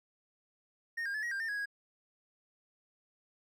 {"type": "tone with pitch steps", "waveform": "triangle", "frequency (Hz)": [1846, 1612, 1723, 1897, 1593, 1808, 1662, 1648], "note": ["A#6", "G6", "A6", "A#6", "G6", "A6", "G#6", "G#6"], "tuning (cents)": [-17, 48, -37, 30, 27, 47, 1, -14], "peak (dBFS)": -32, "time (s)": [0.97, 1.658], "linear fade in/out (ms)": 10, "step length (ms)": 86, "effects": []}